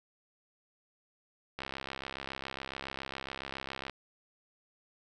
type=click train; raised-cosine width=0.3 ms; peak=-22 dBFS; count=156; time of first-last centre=1.59-3.897 s; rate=67.2 Hz; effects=none